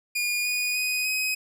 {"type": "tone with pitch steps", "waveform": "sawtooth", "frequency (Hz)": [2434, 2464, 2494, 2524], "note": ["D#7", "D#7", "D#7", "D#7"], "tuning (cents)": [-39, -17, 3, 24], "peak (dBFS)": -21, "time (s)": [0.15, 1.35], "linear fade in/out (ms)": 10, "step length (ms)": 300, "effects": []}